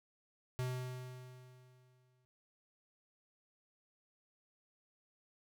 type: tone with exponential decay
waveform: square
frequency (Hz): 126.8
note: B2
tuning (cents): +46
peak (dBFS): -35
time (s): 0.59-2.25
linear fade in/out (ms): 0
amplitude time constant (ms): 360
effects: none